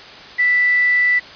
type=tone with quantisation; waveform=sine; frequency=1975.5 Hz; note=B6; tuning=in tune; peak=-12 dBFS; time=0.38-1.2 s; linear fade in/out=20 ms; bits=5; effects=white hiss -37 dBFS RMS until 1.35 s + resampled to 11025 Hz